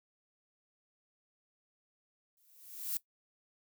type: noise with exponential growth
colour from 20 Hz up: violet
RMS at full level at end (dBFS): -33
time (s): 2.37-2.97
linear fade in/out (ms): 1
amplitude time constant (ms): 130
effects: noise-tail reverb RT60 0.1 s tail -18 dB re dry